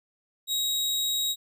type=tone; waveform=sawtooth; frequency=3806 Hz; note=A#7; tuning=35 cents sharp; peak=-22 dBFS; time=0.47-1.36 s; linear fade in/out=50 ms; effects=none